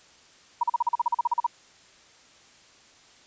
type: tone bursts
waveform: sine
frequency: 953 Hz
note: A#5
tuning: 38 cents sharp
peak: -19 dBFS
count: 14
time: 0.61-1.466 s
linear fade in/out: 5 ms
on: 24 ms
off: 40 ms
effects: white hiss -55 dBFS RMS until 3.26 s + resampled to 16000 Hz